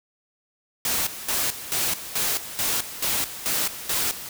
white noise with tremolo, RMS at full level -24 dBFS, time 0.85-4.29 s, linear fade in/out 2 ms, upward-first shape square, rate 2.3 Hz, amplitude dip 75%, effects none

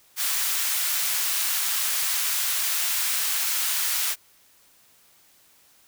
white high-pass noise, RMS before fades -25 dBFS, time 0.16-4.16 s, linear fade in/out 50 ms, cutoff 1200 Hz, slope 12 dB/octave, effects white hiss -58 dBFS RMS until 5.87 s

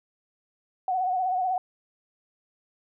sine tone with vibrato, 740 Hz, F#5, in tune, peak -23 dBFS, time 0.88-1.58 s, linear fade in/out 2 ms, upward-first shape sine, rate 16 Hz, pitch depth 53 cents each way, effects none

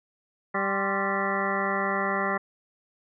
harmonic tone with a mistuned harmonic, 196 Hz, G3, in tune, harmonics 1 / 2 / 3 / 4 / 5 / 6 / 7 / 9 / 10, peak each -33 / -33 / -33 / -33 / -33 / -33 / -33 / -33 / -33 dBFS, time 0.54-2.38 s, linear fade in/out 10 ms, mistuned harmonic 5, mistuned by +110 cents, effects none

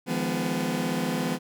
sawtooth chord, F half-diminished seventh, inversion third, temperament just, 157.15 / 174.61 / 209.5 / 251.4 Hz, Eb3 / F3 / Ab3 / Cb4, +18 / 0 / +15 / +31 cents, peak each -30 / -27 / -28 / -25 dBFS, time 0.06-1.39 s, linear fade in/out 50 ms, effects none

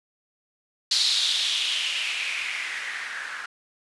violet noise with low-pass filter sweep, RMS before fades -27 dBFS, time 0.91-3.46 s, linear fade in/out 5 ms, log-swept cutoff 4300 to 1500 Hz, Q 4.2, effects resampled to 24000 Hz

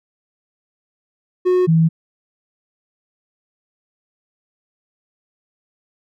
triangle / sine tone pair in turn, 364.5 / 162.69 Hz, F#4 / E3, -26 / -22 cents, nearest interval octave + major second, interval 1396 cents, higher first, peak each -10 dBFS, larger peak neither, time 1.45-1.67 / 1.67-1.89 s, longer neither, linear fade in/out 20 ms, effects none

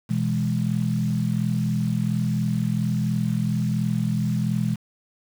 sine chord, E major, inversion second, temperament equal, 123.47 / 164.81 / 207.7 Hz, B2 / E3 / G#3, 0 / 0 / 0 cents, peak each -25 dBFS, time 0.09-4.76 s, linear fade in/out 20 ms, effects 7-bit

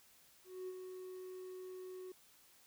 triangle tone with ADSR envelope, 370 Hz, F#4, in tune, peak -38 dBFS, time 0.44-2.12 s, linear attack 240 ms, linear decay 43 ms, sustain -6 dB, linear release 4 ms, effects tanh soft clip ceiling -37 dBFS + white hiss -66 dBFS RMS until 2.66 s

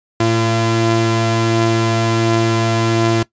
sawtooth tone pair together, 113.1 / 340.7 Hz, A2 / F4, +48 / -43 cents, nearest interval octave + perfect fifth, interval 1909 cents, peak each -12 dBFS, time 0.2-3.23 s, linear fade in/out 5 ms, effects noise-tail reverb RT60 0.1 s tail -19 dB re dry + resampled to 16000 Hz

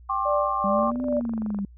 sine chord, G suspended fourth, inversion none, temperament equal with one note detuned, 784 / 1069.1 / 1174.7 Hz, G5 / C6 / D6, 0 / +37 / 0 cents, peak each -29 / -26 / -27 dBFS, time 0.09-0.91 s, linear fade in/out 10 ms
sine tone with tremolo, 589 Hz, D5, 5 cents sharp, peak -21 dBFS, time 0.25-1.2 s, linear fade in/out 10 ms, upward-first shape sine, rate 2.4 Hz, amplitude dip 90%
sine exponential two-way sweep, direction up then down, 196 to 258.4 to 196 Hz, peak -25 dBFS, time 0.64-1.65 s, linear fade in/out 2 ms, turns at 1.04 s
click train, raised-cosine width 1 ms, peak -25 dBFS, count 20, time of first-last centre 0.79-1.588 s, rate 23.8 Hz
effects added 60 Hz sine -45 dBFS peak until 1.77 s

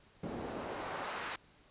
pink noise with band-pass filter sweep, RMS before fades -41 dBFS, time 0.23-1.36 s, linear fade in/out 5 ms, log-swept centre 280 to 1700 Hz, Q 1, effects pink hiss -64 dBFS RMS until 1.7 s + resampled to 8000 Hz

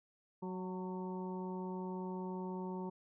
harmonic tone with a mistuned harmonic, 185.4 Hz, F#3, 4 cents sharp, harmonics 1 / 2 / 3 / 4 / 5 / 6, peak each -41 / -44 / -54 / -57 / -47 / -59 dBFS, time 0.42-2.9 s, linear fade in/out 10 ms, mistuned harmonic 5, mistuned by -31 cents, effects none

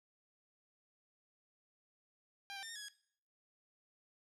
10% pulse tone with pitch steps, 798 / 783 / 1805 / 1840 / 1684 / 1661 Hz, G5 / G5 / A6 / A#6 / G#6 / G#6, +31 / -2 / +44 / -23 / +24 / 0 cents, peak -36 dBFS, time 2.5-2.884 s, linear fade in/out 0 ms, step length 64 ms, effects noise-tail reverb RT60 0.6 s tail -19 dB re dry + low-pass 9000 Hz 12 dB/octave

